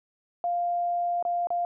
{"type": "tone with dropouts", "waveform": "sine", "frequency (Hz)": 698.5, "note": "F5", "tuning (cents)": 0, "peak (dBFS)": -24, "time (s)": [0.44, 1.65], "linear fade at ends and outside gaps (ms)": 1, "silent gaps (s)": [[1.226, 1.251], [1.471, 1.504]], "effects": []}